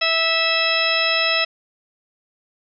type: harmonic tone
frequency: 655 Hz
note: E5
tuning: 11 cents flat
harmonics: 1 / 2 / 3 / 4 / 5 / 6 / 8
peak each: -25 / -26 / -25 / -21 / -26 / -25 / -24 dBFS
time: 0.01-1.45 s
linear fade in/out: 10 ms
effects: none